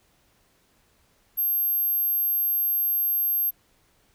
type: tone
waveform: sine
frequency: 12500 Hz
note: G9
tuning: 6 cents flat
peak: -21 dBFS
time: 1.37-3.51 s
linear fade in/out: 20 ms
effects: pink hiss -64 dBFS RMS until 4.14 s